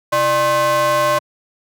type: ring-modulated tone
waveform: square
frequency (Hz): 233.1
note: A#3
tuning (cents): 0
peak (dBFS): -11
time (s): 0.12-1.19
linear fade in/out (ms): 10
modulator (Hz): 831
effects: high-pass 150 Hz 12 dB/octave